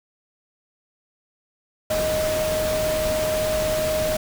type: tone in noise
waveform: sine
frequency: 622.3 Hz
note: D#5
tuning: in tune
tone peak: -21 dBFS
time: 1.9-4.17 s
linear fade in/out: 5 ms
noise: pink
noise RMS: -28 dBFS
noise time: 1.9-4.17 s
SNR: +4 dB
effects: none